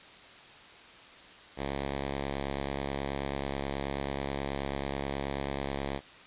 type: tone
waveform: 5% pulse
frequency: 69.3 Hz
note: C#2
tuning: in tune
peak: -21 dBFS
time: 1.56-6.01 s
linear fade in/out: 50 ms
effects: white hiss -51 dBFS RMS until 6.26 s + resampled to 8000 Hz